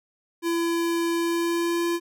square tone with pitch glide, 337.2 to 341.7 Hz, E4 to F4, +39 to -38 cents, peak -23 dBFS, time 0.42-2 s, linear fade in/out 50 ms, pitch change +23 cents, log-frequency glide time 1.14-1.87 s, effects none

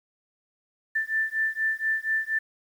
sine beating tone pair, 1769 / 1773.2 Hz, A6 / A6, +9 / +13 cents, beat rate 4.2 Hz, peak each -27 dBFS, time 0.95-2.39 s, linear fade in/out 10 ms, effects 9-bit

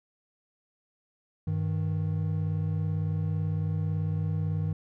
triangle tone pair together, 98.8 / 156.84 Hz, G2 / D#3, +14 / +14 cents, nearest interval minor sixth, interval 800 cents, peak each -27 dBFS, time 1.47-4.73 s, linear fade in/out 5 ms, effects none

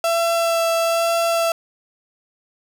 35% pulse tone with vibrato, 669 Hz, E5, 25 cents sharp, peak -15 dBFS, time 0.04-1.52 s, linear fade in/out 2 ms, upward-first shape sine, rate 1.1 Hz, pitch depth 12 cents each way, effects none

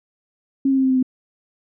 sine tone with pitch steps, 271 / 268 / 265.1 / 262.2 / 259.4 / 256.5 Hz, C#4 / C4 / C4 / C4 / C4 / C4, -39 / +42 / +23 / +4 / -15 / -34 cents, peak -14 dBFS, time 0.65-1.028 s, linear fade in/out 5 ms, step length 63 ms, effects none

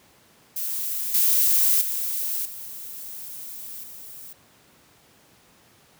violet noise with level steps, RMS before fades -28 / -19 / -27 / -37 / -41 dBFS, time 0.56-4.33 s, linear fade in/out 5 ms, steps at 1.14 / 1.81 / 2.45 / 3.83 s, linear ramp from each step 5 ms, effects pink hiss -56 dBFS RMS until 5.99 s + high-pass 100 Hz 12 dB/octave

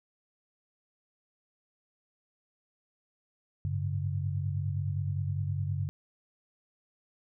sine tone cluster, 96.6 / 106.3 / 142 Hz, G2 / G#2 / C#3, -25 / +41 / +42 cents, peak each -31 / -40 / -33 dBFS, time 3.65-5.89 s, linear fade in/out 0 ms, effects none

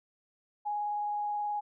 sine tone with vibrato, 830.6 Hz, G#5, in tune, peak -30 dBFS, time 0.65-1.61 s, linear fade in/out 20 ms, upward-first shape triangle, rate 19 Hz, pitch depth 12 cents each way, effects none

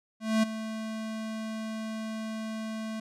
square tone with ADSR envelope, 220 Hz, A3, in tune, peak -21 dBFS, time 0.2-3 s, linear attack 230 ms, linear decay 12 ms, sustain -13 dB, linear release 5 ms, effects low-pass 9000 Hz 12 dB/octave

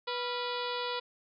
harmonic tone with a mistuned harmonic, 490 Hz, B4, 14 cents flat, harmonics 1 / 2 / 3 / 4 / 5 / 6 / 7 / 8 / 9 / 10, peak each -37 / -37 / -42 / -46 / -45 / -45 / -42 / -43 / -46 / -49 dBFS, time 0.07-1 s, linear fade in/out 10 ms, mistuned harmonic 3, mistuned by -98 cents, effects none

